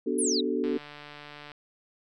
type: chord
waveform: sine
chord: B minor seventh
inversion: none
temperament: equal with one note detuned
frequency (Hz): 246.9 / 293.7 / 377.3 / 440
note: B3 / D4 / F#4 / A4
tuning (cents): 0 / 0 / +34 / 0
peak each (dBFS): -31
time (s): 0.06-0.78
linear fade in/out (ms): 10
type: exponential sweep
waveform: sine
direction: down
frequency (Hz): 11030 to 3651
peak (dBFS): -26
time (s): 0.18-0.41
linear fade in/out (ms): 10
type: click train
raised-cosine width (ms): 0.3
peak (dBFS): -28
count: 130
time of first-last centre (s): 0.64-1.518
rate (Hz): 147
effects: none